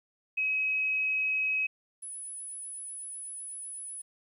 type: tone pair in turn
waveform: sine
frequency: 2548 / 10127 Hz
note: D#7 / D#9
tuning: +41 / +29 cents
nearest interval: 2 octaves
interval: 2388 cents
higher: second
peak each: -26 / -38 dBFS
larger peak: first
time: 0.37-1.67 / 2.02-4.02 s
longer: second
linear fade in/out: 10 ms
effects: 11-bit